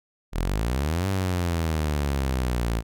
sawtooth exponential two-way sweep, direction up then down, 38.23 to 98 to 55.3 Hz, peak -19 dBFS, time 0.32-2.83 s, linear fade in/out 50 ms, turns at 1.08 s, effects none

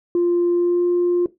sine tone with pitch glide, 348.4 to 352 Hz, F4 to F4, -4 to +14 cents, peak -13 dBFS, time 0.15-1.26 s, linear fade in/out 2 ms, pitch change +18 cents, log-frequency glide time 0.51-0.85 s, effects noise-tail reverb RT60 0.2 s tail -17 dB re dry + tanh soft clip ceiling -12 dBFS

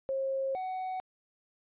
sine / triangle tone pair in turn, 537 / 747 Hz, C5 / F#5, +45 / +16 cents, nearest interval tritone, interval 571 cents, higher second, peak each -29 / -31 dBFS, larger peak first, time 0.09-0.55 / 0.55-1 s, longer first, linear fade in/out 0 ms, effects resampled to 8000 Hz

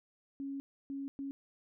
sine tone bursts at uneven times, 275.9 Hz, C#4, 8 cents flat, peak -37 dBFS, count 3, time 0.4-0.6 / 0.9-1.08 / 1.19-1.31 s, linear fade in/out 0 ms, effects none

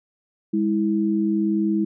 sine tone pair together, 204.1 / 325.2 Hz, G#3 / E4, -30 / -23 cents, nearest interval minor sixth, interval 807 cents, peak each -21 dBFS, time 0.53-1.85 s, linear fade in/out 10 ms, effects none

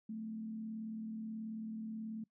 sine tone with frequency modulation, 220 Hz, A3, in tune, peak -40 dBFS, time 0.09-2.24 s, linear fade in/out 5 ms, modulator 38.5 Hz, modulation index 0.33, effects noise-tail reverb RT60 0.1 s tail -24 dB re dry

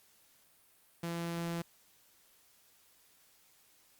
sawtooth tone, 169.3 Hz, E3, 46 cents sharp, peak -31 dBFS, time 1.03-1.62 s, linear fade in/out 5 ms, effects white hiss -66 dBFS RMS until 3.99 s + Opus 48 kbps

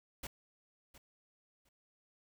pink noise with echo, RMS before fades -43 dBFS, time 0.23-0.27 s, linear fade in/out 5 ms, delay 710 ms, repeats 2, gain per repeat -15 dB, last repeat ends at 1.69 s, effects none

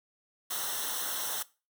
white noise with comb filter, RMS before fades -34 dBFS, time 0.5-1.43 s, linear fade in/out 10 ms, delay 0.42 ms, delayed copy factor -0.85, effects noise-tail reverb RT60 0.3 s tail -19 dB re dry

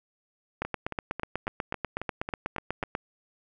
two click trains, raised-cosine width 0.5 ms, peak -14 / -18 dBFS, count 20 / 9, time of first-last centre 0.62-2.951 / 0.65-2.836 s, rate 8.15 / 3.66 Hz, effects none

